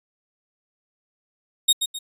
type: tone with echo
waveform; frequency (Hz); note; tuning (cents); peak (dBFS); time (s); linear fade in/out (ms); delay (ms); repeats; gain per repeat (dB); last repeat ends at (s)
sawtooth; 3729; A#7; 0; -10; 1.68-1.73; 10; 130; 2; -8; 1.99
effects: resampled to 32000 Hz